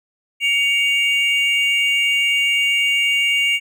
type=tone pair together; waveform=triangle; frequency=2248 / 2799 Hz; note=C#7 / F7; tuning=+24 / +3 cents; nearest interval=major third; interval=379 cents; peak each=-16 dBFS; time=0.4-3.6 s; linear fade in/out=50 ms; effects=none